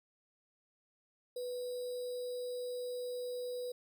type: tone with sample-and-hold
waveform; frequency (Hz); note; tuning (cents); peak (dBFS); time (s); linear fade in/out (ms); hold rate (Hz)
sine; 494.8; B4; +3; -37; 1.36-3.72; 5; 4410
effects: none